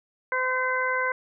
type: harmonic tone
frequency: 512 Hz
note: C5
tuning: 38 cents flat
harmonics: 1 / 2 / 3 / 4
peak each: -30 / -28 / -27 / -30 dBFS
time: 0.32-1.12 s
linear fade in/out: 2 ms
effects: none